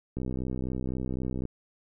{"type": "click train", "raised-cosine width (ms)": 3, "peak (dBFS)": -20, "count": 83, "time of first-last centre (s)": [0.17, 1.453], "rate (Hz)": 63.9, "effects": []}